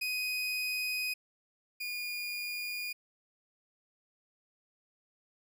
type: tone pair in turn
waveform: 30% pulse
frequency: 2501 / 2433 Hz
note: D#7 / D#7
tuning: +8 / -39 cents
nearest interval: unison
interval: 47 cents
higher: first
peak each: -29 / -33 dBFS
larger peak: first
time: 0.01-1.14 / 1.8-2.93 s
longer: neither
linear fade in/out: 10 ms
effects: none